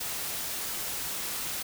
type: noise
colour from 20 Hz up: white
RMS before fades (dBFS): -34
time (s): 0-1.63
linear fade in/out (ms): 10
effects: none